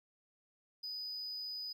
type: tone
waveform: triangle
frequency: 4978 Hz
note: D#8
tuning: in tune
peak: -38 dBFS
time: 0.83-1.73 s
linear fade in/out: 10 ms
effects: tanh soft clip ceiling -34 dBFS